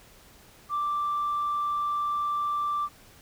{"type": "tone", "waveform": "sine", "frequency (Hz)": 1174.7, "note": "D6", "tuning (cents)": 0, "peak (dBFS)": -24, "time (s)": [0.69, 2.89], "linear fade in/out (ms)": 50, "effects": ["tanh soft clip ceiling -22 dBFS", "pink hiss -54 dBFS RMS until 3.21 s"]}